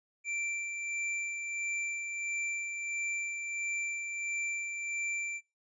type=tone with tremolo; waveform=square; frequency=2349 Hz; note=D7; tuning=in tune; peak=-33 dBFS; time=0.24-5.41 s; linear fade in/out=50 ms; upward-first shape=sine; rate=1.5 Hz; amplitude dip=40%; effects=noise-tail reverb RT60 0.3 s tail -24 dB re dry + resampled to 22050 Hz